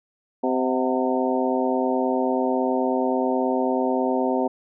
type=harmonic tone with a mistuned harmonic; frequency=129.3 Hz; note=C3; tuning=20 cents flat; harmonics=2 / 3 / 4 / 5 / 6 / 7; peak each=-24 / -26 / -27 / -28 / -29 / -29 dBFS; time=0.43-4.48 s; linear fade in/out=10 ms; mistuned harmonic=6; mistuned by=-75 cents; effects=none